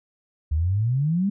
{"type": "exponential sweep", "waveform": "sine", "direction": "up", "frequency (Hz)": [72.4, 207.7], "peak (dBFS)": -19, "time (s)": [0.51, 1.3], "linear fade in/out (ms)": 10, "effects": []}